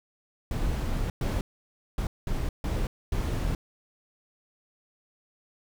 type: noise bursts at uneven times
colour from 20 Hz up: brown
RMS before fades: -28 dBFS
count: 6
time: 0.51-1.1 / 1.21-1.41 / 1.98-2.07 / 2.27-2.49 / 2.64-2.87 / 3.12-3.55 s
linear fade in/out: 2 ms
effects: none